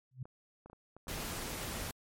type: tone with exponential growth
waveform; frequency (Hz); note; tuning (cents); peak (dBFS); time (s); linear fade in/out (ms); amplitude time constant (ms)
sine; 128.6; C3; -30; -34; 0.11-0.23; 5; 25
type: clicks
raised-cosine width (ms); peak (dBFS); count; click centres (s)
1; -38; 7; 0.255 / 0.66 / 0.699 / 0.731 / 0.966 / 1.071 / 1.114
type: noise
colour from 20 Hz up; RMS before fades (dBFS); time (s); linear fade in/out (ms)
pink; -40; 1.08-1.91; 2
effects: MP3 64 kbps